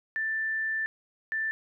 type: tone pair in turn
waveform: sine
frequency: 1770 / 1770 Hz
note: A6 / A6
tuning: +10 / +10 cents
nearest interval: unison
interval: 0 cents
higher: neither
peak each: -27 dBFS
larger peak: neither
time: 0.16-0.86 / 1.32-1.51 s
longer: first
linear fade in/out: 0 ms
effects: none